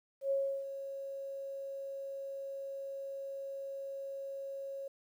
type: tone with ADSR envelope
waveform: sine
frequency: 548 Hz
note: C#5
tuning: 20 cents flat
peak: -28 dBFS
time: 0.21-4.88 s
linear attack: 98 ms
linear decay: 330 ms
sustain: -11 dB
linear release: 5 ms
effects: 11-bit